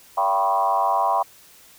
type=tone with frequency modulation; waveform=sine; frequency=880 Hz; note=A5; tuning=in tune; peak=-17 dBFS; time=0.17-1.23 s; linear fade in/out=10 ms; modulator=99.2 Hz; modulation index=2.3; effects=white hiss -50 dBFS RMS until 1.78 s